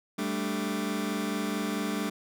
sawtooth chord, G suspended second, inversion none, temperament just, 196 / 220.5 / 294 Hz, G3 / A3 / D4, 0 / +4 / +2 cents, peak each -29 dBFS, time 0.18-2.1 s, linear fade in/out 10 ms, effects none

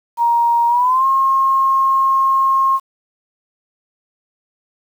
sine tone with pitch glide, 940 to 1073.6 Hz, A#5 to C6, +14 to +44 cents, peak -11 dBFS, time 0.17-2.8 s, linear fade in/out 50 ms, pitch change +230 cents, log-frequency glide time 0.68-1.06 s, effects 7-bit

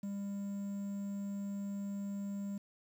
triangle tone with quantisation, 200 Hz, G3, 35 cents sharp, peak -35 dBFS, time 0.03-2.58 s, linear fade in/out 5 ms, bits 10, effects none

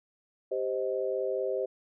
sine chord, C minor, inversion second, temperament just, 392.4 / 523.3 / 627.9 Hz, G4 / C5 / Eb5, +2 / 0 / +16 cents, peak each -32 / -31 / -35 dBFS, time 0.51-1.66 s, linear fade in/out 10 ms, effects none

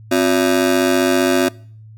30% pulse ring-modulated tone, 311.1 Hz, D#4, in tune, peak -7 dBFS, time 0.11-1.49 s, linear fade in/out 10 ms, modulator 47.6 Hz, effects noise-tail reverb RT60 0.5 s tail -23 dB re dry + added 109 Hz sine -37 dBFS peak until 1.97 s

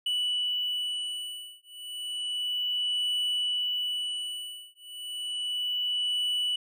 triangle beating tone pair, 2960 / 2960.32 Hz, F#7 / F#7, 0 / 0 cents, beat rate 0.32 Hz, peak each -30 dBFS, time 0.06-6.56 s, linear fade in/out 5 ms, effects none

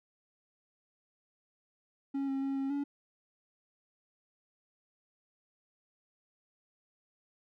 triangle tone with pitch steps, 275.3 / 270.5 / 272.9 / 271.2 / 283.7 Hz, C#4 / C#4 / C#4 / C#4 / C#4, -12 / -42 / -27 / -38 / +40 cents, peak -29 dBFS, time 2.14-2.84 s, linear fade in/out 10 ms, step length 140 ms, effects none

